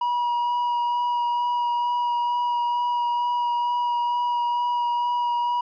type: tone with vibrato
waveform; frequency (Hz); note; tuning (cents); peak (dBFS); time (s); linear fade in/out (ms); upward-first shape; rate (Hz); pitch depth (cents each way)
triangle; 963; B5; -44; -19; 0.01-5.61; 5; sine; 2.2; 10
effects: resampled to 11025 Hz